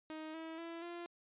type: tone with pitch steps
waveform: sawtooth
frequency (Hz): 313.1 / 323.4 / 334 / 345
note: D#4 / E4 / E4 / F4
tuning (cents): +11 / -33 / +23 / -21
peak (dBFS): -40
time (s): 0.1-1.06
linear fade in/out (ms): 0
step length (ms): 240
effects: resampled to 8000 Hz